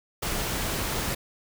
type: noise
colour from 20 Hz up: pink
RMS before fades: -29 dBFS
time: 0.22-1.15 s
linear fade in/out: 10 ms
effects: none